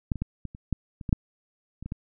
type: clicks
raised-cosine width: 5 ms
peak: -13 / -22 / -15 / -22 / -29 / -13 / -26 / -18 / -6 / -26 / -23 / -19 dBFS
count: 12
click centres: 0.118 / 0.157 / 0.22 / 0.453 / 0.549 / 0.727 / 1.012 / 1.092 / 1.128 / 1.826 / 1.86 / 1.921 s
effects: none